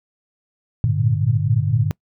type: tone cluster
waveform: sine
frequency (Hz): 100.7 / 114 / 118.3 / 148.4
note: G2 / A#2 / A#2 / D3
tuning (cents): +47 / -38 / +26 / +18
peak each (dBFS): -21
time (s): 0.84-1.91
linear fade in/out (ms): 0
effects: noise-tail reverb RT60 0.1 s tail -25 dB re dry